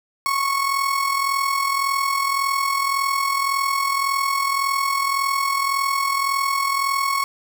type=tone with amplitude modulation; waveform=35% pulse; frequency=1102 Hz; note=C#6; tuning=11 cents flat; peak=-15 dBFS; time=0.26-7.24 s; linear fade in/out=0 ms; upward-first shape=sine; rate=41.8 Hz; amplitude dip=55%; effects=none